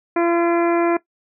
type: harmonic tone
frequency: 340.9 Hz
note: F4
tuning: 42 cents flat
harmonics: 1 / 2 / 3 / 4 / 5 / 6 / 7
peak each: -16 / -22 / -26 / -28 / -30 / -32 / -33 dBFS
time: 0.16-0.97 s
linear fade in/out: 5 ms
effects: noise-tail reverb RT60 0.1 s tail -18 dB re dry